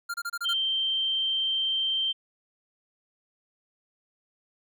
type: tone bursts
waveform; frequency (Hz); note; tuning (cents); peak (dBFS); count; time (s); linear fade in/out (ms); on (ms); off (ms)
square; 1396.9; F6; 0; -30; 6; 0.09-0.536; 10; 51; 28
type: tone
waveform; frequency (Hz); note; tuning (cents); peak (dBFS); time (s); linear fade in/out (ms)
sine; 3136; G7; 0; -24; 0.44-2.13; 20
effects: none